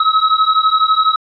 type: beating tone pair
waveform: square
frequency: 1278 / 1290 Hz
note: D#6 / E6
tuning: +46 / -38 cents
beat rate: 12 Hz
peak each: -14 dBFS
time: 0-1.16 s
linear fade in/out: 5 ms
effects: resampled to 11025 Hz + 8-bit